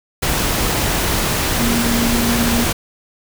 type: tone in noise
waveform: sine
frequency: 234.8 Hz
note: A#3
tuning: 13 cents sharp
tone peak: -17 dBFS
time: 1.59-2.65 s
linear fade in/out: 10 ms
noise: pink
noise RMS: -18 dBFS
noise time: 0.22-2.73 s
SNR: -2 dB
effects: none